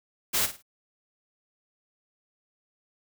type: noise with echo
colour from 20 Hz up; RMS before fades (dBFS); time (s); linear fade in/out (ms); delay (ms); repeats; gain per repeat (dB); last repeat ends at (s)
white; -25; 0.33-0.47; 20; 52; 3; -11; 0.626
effects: none